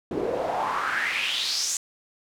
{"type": "noise with band-pass filter sweep", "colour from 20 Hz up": "pink", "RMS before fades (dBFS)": -27, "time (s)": [0.11, 1.77], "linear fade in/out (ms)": 2, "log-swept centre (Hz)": [340, 7200], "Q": 4.6, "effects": []}